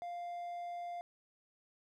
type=tone; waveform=triangle; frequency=698.5 Hz; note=F5; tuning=in tune; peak=-38 dBFS; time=0.02-1.01 s; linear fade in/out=0 ms; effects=none